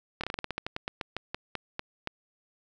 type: slowing click train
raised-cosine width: 0.3 ms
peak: -16 dBFS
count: 18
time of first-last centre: 0.21-2.073 s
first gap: 26 ms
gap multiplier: 1.16
effects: none